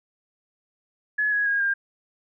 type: tone with pitch steps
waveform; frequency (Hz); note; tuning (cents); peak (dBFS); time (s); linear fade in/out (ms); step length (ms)
sine; 1700 / 1666.9 / 1634.5 / 1602.7; G#6 / G#6 / G#6 / G6; +40 / +6 / -28 / +38; -20; 1.18-1.74; 10; 140
effects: none